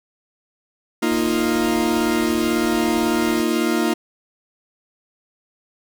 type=chord; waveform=40% pulse; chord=Bb suspended fourth; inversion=none; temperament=equal; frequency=233.1 / 311.1 / 349.2 Hz; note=Bb3 / Eb4 / F4; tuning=0 / 0 / 0 cents; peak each=-21 dBFS; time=1.02-3.94 s; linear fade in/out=10 ms
type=noise; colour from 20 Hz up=pink; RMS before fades=-36 dBFS; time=1.11-3.42 s; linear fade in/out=10 ms
effects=none